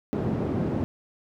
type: band-pass noise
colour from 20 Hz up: white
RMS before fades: -27 dBFS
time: 0.13-0.84 s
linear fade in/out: 0 ms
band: 100 to 280 Hz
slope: 12 dB/octave
effects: none